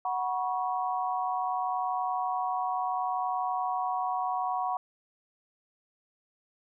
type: chord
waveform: sine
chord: F# suspended fourth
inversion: none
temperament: equal with one note detuned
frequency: 740 / 968 / 1108.7 Hz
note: F#5 / B5 / C#6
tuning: 0 / -35 / 0 cents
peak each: -30 / -33 / -34 dBFS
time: 0.05-4.77 s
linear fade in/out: 2 ms
effects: none